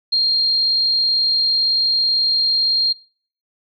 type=tone; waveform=sine; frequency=4213 Hz; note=C8; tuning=11 cents sharp; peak=-13 dBFS; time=0.12-2.93 s; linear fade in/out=10 ms; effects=noise-tail reverb RT60 0.5 s tail -24 dB re dry + MP3 64 kbps